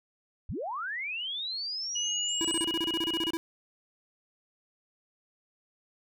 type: linear sweep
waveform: sine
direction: up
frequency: 40.35 to 8550 Hz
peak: -32 dBFS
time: 0.49-2.64 s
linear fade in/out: 0 ms
type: tone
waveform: sine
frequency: 2898 Hz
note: F#7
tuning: 37 cents flat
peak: -30 dBFS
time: 1.95-3.31 s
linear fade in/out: 10 ms
type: tone bursts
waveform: square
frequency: 329.8 Hz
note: E4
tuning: 1 cent sharp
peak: -30 dBFS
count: 15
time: 2.41-3.37 s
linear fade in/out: 0 ms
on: 36 ms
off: 30 ms
effects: none